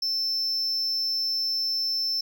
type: tone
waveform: triangle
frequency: 5320 Hz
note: E8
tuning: 15 cents sharp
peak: -23 dBFS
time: 0.02-2.21 s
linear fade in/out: 5 ms
effects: none